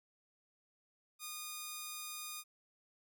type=tone; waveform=5% pulse; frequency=1226 Hz; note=D#6; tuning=26 cents flat; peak=-31 dBFS; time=1.19-2.44 s; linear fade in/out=50 ms; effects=none